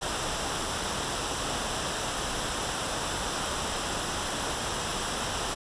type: noise with comb filter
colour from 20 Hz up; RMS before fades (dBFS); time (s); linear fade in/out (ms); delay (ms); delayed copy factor
pink; -31; 0.01-5.55; 20; 0.45; -0.5
effects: resampled to 22050 Hz